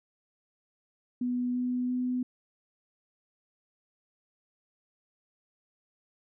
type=tone with pitch steps; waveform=sine; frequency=246.9 / 248.8 / 250.6 Hz; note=B3 / B3 / B3; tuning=0 / +13 / +25 cents; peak=-27 dBFS; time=1.21-2.23 s; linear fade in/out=5 ms; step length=340 ms; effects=none